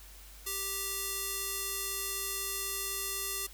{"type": "tone with band-pass filter", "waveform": "square", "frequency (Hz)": 392, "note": "G4", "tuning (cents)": 0, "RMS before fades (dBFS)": -36, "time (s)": [0.46, 3.47], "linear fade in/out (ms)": 10, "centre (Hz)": 12000, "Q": 0.78, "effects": ["added 50 Hz sine -51 dBFS peak until 3.53 s", "white hiss -54 dBFS RMS until 3.53 s"]}